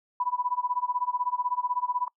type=tone with tremolo; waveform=sine; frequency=987.8 Hz; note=B5; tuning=in tune; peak=-22 dBFS; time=0.2-2.08 s; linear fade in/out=2 ms; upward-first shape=sine; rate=16 Hz; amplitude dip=95%; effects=noise-tail reverb RT60 0.1 s tail -26 dB re dry